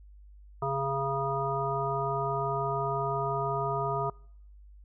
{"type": "harmonic tone", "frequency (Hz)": 137.1, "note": "C#3", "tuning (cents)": -19, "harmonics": [1, 3, 5, 7, 9], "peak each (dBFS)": [-34, -34, -34, -34, -34], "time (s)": [0.62, 4.1], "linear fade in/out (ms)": 5, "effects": ["noise-tail reverb RT60 0.7 s tail -26 dB re dry", "added 50 Hz sine -49 dBFS peak until 4.84 s"]}